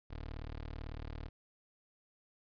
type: tone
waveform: 20% pulse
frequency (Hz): 38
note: D#1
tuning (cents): -40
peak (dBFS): -37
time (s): 0.1-1.29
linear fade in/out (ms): 10
effects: resampled to 11025 Hz + 13-bit